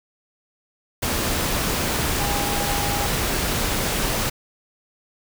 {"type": "tone in noise", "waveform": "sine", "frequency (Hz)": 812, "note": "G#5", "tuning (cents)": -39, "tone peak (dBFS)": -28, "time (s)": [2.19, 3.07], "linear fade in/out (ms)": 10, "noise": "pink", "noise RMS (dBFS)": -23, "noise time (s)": [1.02, 4.3], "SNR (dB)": -8, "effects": []}